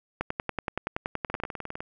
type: two click trains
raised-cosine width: 0.5 ms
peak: -13 / -19 dBFS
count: 14 / 11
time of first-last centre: 0.21-1.436 / 1.3-1.805 s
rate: 10.6 / 19.8 Hz
effects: none